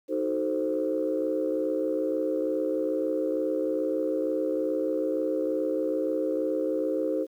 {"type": "chord", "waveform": "sine", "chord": "D# diminished seventh", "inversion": "none", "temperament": "equal with one note detuned", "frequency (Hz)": [311.1, 373.4, 440, 523.3], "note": ["D#4", "F#4", "A4", "C5"], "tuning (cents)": [0, 16, 0, 0], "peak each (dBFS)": [-29, -33, -31, -28], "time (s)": [0.08, 7.27], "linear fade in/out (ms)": 50, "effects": ["tanh soft clip ceiling -16 dBFS", "10-bit"]}